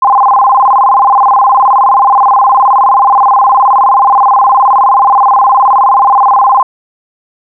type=tone with vibrato; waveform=sine; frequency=915 Hz; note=A#5; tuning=32 cents flat; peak=-3 dBFS; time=0.02-6.63 s; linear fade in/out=5 ms; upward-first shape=square; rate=19 Hz; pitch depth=230 cents each way; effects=none